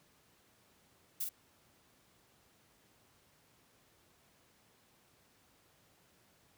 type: noise with echo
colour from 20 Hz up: violet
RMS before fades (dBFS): -36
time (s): 1.2-1.25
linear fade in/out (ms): 10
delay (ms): 43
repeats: 1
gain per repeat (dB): -4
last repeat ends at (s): 1.293
effects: pink hiss -68 dBFS RMS until 6.57 s + high-pass 80 Hz 12 dB/octave